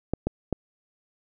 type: clicks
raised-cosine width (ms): 2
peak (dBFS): -11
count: 3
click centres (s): 0.136 / 0.27 / 0.527
effects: none